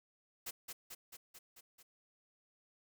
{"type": "noise with echo", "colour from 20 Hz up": "white", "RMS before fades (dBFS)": -43, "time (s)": [0.46, 0.51], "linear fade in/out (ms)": 10, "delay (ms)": 220, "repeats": 6, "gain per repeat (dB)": -3, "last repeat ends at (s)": 1.83, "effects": []}